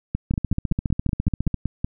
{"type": "two click trains", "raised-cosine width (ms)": 5, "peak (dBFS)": [-10, -10], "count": [19, 10], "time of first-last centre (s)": [[0.31, 1.543], [0.15, 1.845]], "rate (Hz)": [14.6, 5.31], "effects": []}